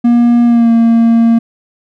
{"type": "tone with pitch glide", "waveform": "triangle", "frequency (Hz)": [238, 230.2], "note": ["A#3", "A#3"], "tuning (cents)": [36, -22], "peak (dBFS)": -3, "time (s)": [0.04, 1.39], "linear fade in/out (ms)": 10, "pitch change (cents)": -58, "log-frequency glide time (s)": [0.45, 0.71], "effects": []}